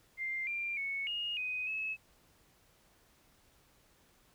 sine tone with pitch steps, 2098 / 2379 / 2210 / 2856 / 2503 / 2586 Hz, C7 / D7 / C#7 / F7 / D#7 / E7, +4 / +22 / -6 / +38 / +10 / -34 cents, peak -34 dBFS, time 0.17-1.97 s, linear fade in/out 50 ms, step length 300 ms, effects pink hiss -67 dBFS RMS until 4.34 s

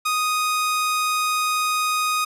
sawtooth tone, 1244.5 Hz, D#6, in tune, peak -16 dBFS, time 0.05-2.25 s, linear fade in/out 10 ms, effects resampled to 32000 Hz

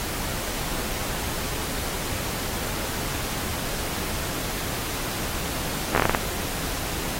slowing click train, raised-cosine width 0.5 ms, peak -4 dBFS, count 8, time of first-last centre 5.95-6.148 s, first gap 12 ms, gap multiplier 1.28, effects pink hiss -30 dBFS RMS until 7.19 s + AAC 48 kbps

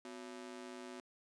sawtooth ring-modulated tone, 309.9 Hz, D#4, 7 cents flat, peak -40 dBFS, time 0.05-1 s, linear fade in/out 0 ms, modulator 57.8 Hz, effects resampled to 22050 Hz

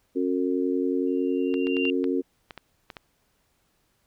harmonic tone, 90.9 Hz, F#2, 30 cents flat, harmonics 3 / 4 / 5, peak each -25 / -27 / -29 dBFS, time 0.15-2.22 s, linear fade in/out 20 ms
sine tone with exponential growth, 2778 Hz, F7, 10 cents flat, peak -24 dBFS, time 1.07-1.9 s, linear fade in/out 1 ms, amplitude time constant 180 ms
clicks, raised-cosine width 0.3 ms, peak -22 dBFS, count 9, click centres 1.541 / 1.67 / 1.768 / 1.853 / 2.042 / 2.508 / 2.577 / 2.902 / 2.968 s
effects pink hiss -69 dBFS RMS until 4.06 s

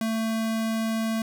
square tone, 223.3 Hz, A3, 26 cents sharp, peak -25 dBFS, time 0.01-1.22 s, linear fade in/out 2 ms, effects none

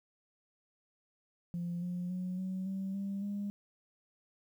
sine tone with pitch steps, 173.4 / 177.97 / 182.65 / 187.46 / 192.4 / 197.47 / 202.7 Hz, F3 / F3 / F#3 / F#3 / G3 / G3 / G#3, -12 / +33 / -22 / +23 / -32 / +13 / -42 cents, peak -33 dBFS, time 1.54-3.5 s, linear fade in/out 0 ms, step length 280 ms, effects tanh soft clip ceiling -31 dBFS + 11-bit

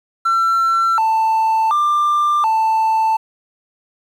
triangle tone with pitch steps, 1349 / 887 / 1189 / 885 Hz, E6 / A5 / D6 / A5, +40 / +14 / +21 / +10 cents, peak -10 dBFS, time 0.25-3.17 s, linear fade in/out 10 ms, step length 730 ms, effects tanh soft clip ceiling -7 dBFS + 8-bit

